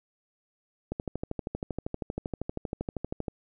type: click train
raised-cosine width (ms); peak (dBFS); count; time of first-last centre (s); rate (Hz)
2; -18; 31; 0.92-3.282; 12.7
effects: none